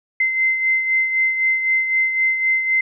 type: beating tone pair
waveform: sine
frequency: 2070 / 2073.9 Hz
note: C7 / C7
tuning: -19 / -16 cents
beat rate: 3.9 Hz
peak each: -16 / -25 dBFS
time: 0.2-2.81 s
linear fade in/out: 5 ms
effects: none